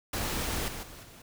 pink noise with level steps, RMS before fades -32 / -39 / -47 / -51 dBFS, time 0.13-1.22 s, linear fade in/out 5 ms, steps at 0.68 / 0.83 / 1.03 s, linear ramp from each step 2 ms, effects none

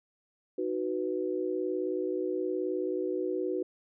sine chord, B major, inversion first, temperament equal, 311.1 / 370 / 493.9 Hz, D#4 / F#4 / B4, 0 / 0 / 0 cents, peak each -35 / -31 / -35 dBFS, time 0.58-3.63 s, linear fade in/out 5 ms, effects none

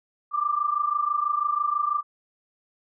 sine tone pair together, 1174.7 / 1200.8 Hz, D6 / D6, 0 / +38 cents, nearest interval unison, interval 38 cents, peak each -24 / -26 dBFS, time 0.31-2.03 s, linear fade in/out 50 ms, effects none

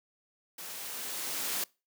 white noise with level ramp, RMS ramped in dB -43 to -32 dBFS, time 0.58-1.64 s, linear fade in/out 5 ms, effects noise-tail reverb RT60 0.3 s tail -25 dB re dry + high-pass 200 Hz 12 dB/octave

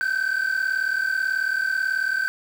triangle tone pair together, 1523.7 / 1562 Hz, G6 / G6, -50 / -7 cents, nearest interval unison, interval 43 cents, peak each -21 dBFS, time 0.01-2.28 s, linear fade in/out 0 ms, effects tanh soft clip ceiling -16 dBFS + 7-bit

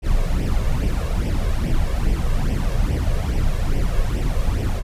brown noise with flanger, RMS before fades -19 dBFS, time 0.02-4.83 s, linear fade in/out 50 ms, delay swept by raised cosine 0.36 to 1.86 ms, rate 2.4 Hz, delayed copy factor +0.65, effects resampled to 32000 Hz

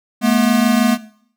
square tone pair together, 214.8 / 241.1 Hz, A3 / B3, -41 / -41 cents, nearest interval major second, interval 200 cents, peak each -15 dBFS, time 0.21-0.98 s, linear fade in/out 50 ms, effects noise-tail reverb RT60 0.6 s tail -18 dB re dry

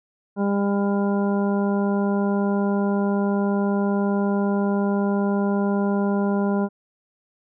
harmonic tone, 200.6 Hz, G3, 40 cents sharp, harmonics 1 / 2 / 3 / 4 / 5 / 7, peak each -20 / -26 / -30 / -32 / -34 / -37 dBFS, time 0.36-6.69 s, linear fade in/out 50 ms, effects none

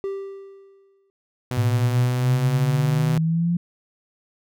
triangle tone with exponential decay, 392 Hz, G4, in tune, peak -21 dBFS, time 0.04-1.1 s, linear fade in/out 0 ms, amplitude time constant 230 ms
sawtooth tone, 125.2 Hz, B2, 24 cents sharp, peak -20 dBFS, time 1.51-3.18 s, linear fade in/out 0 ms
sine exponential sweep, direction up, 109 to 174.61 Hz, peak -18 dBFS, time 1.57-3.57 s, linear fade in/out 5 ms
effects none

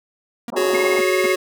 45% pulse tone bursts, 236.1 Hz, A#3, 22 cents sharp, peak -26 dBFS, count 4, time 0.48-1.262 s, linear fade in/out 2 ms, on 23 ms, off 230 ms
white band-pass noise, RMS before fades -29 dBFS, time 0.52-0.99 s, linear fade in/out 10 ms, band 210 to 1100 Hz, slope 48 dB/octave
square chord, F# suspended second, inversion none, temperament just, 370 / 416.2 / 555 Hz, F#4 / G#4 / C#5, 0 / +4 / +2 cents, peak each -19 / -25 / -23 dBFS, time 0.56-1.36 s, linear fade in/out 10 ms
sine tone with tremolo, 2146 Hz, C7, 43 cents sharp, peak -19 dBFS, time 0.74-1.34 s, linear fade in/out 10 ms, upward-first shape sine, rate 18 Hz, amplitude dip 90%
effects none

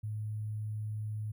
sine tone with sample-and-hold, 107 Hz, A2, 48 cents flat, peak -34 dBFS, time 0.03-1.32 s, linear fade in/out 10 ms, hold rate 11025 Hz, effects none

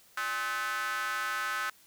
square tone with high-pass filter, 116.7 Hz, A#2, 2 cents sharp, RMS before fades -33 dBFS, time 0.17-1.7 s, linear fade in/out 5 ms, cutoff 1400 Hz, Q 5.3, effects white hiss -60 dBFS RMS until 1.86 s

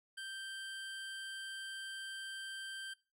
25% pulse tone, 1568 Hz, G6, in tune, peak -39 dBFS, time 0.17-2.94 s, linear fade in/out 10 ms, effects noise-tail reverb RT60 0.3 s tail -20 dB re dry + low-pass 12000 Hz 12 dB/octave

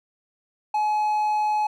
triangle tone, 848 Hz, G#5, 36 cents sharp, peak -18 dBFS, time 0.74-1.67 s, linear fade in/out 5 ms, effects none

